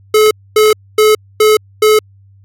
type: tone bursts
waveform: square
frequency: 429.4 Hz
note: A4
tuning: 42 cents flat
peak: -6 dBFS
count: 5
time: 0.14-1.99 s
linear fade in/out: 5 ms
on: 170 ms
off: 250 ms
effects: added 98 Hz sine -41 dBFS peak until 2.44 s + AAC 64 kbps